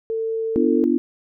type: tone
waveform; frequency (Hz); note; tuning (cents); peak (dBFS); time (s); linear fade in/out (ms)
sine; 448.1; A4; +32; -21; 0.1-0.84; 0
type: chord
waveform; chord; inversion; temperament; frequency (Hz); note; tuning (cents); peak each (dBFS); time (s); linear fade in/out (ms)
sine; B diminished; none; equal with one note detuned; 246.9 / 293.7 / 340.7; B3 / D4 / F4; 0 / 0 / -43; -20; 0.56-0.98; 0
effects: none